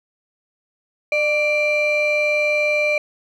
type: ring-modulated tone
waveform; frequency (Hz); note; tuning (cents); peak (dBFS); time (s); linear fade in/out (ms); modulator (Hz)
triangle; 881; A5; +2; -11; 1.12-2.98; 2; 1480
effects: none